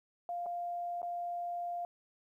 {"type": "tone with dropouts", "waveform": "sine", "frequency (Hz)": 698.5, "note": "F5", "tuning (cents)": 0, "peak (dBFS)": -35, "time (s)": [0.29, 1.85], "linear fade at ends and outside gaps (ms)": 1, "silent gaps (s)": [[0.46, 0.464], [1.018, 1.029]], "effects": ["12-bit"]}